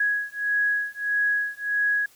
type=beating tone pair; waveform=sine; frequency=1665 / 1666.6 Hz; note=G#6 / G#6; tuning=+4 / +6 cents; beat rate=1.6 Hz; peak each=-25 dBFS; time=0-2.06 s; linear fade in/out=5 ms; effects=white hiss -56 dBFS RMS until 2.15 s